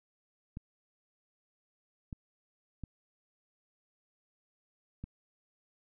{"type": "clicks", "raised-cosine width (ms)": 5, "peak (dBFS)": -28, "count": 4, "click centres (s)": [0.571, 2.128, 2.837, 5.04], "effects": []}